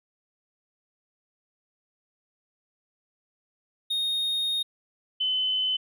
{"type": "tone pair in turn", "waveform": ["triangle", "sine"], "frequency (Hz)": [3710, 3034], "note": ["A#7", "F#7"], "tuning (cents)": [-9, 43], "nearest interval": "minor third", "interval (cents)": 348, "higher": "first", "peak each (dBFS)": -23, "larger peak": "neither", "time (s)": [[3.9, 4.63], [5.2, 5.77]], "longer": "first", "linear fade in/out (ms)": 10, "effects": []}